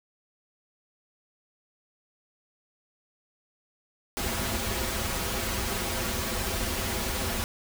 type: noise with comb filter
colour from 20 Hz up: pink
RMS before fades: -30 dBFS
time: 4.17-7.44 s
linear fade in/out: 0 ms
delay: 6.7 ms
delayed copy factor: -0.9
effects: none